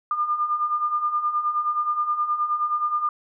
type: beating tone pair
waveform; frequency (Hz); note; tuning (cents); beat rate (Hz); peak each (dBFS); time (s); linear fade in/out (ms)
sine; 1200 / 1209.5; D6 / D#6; +37 / -49; 9.5; -28 / -22; 0.11-3.09; 2
effects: none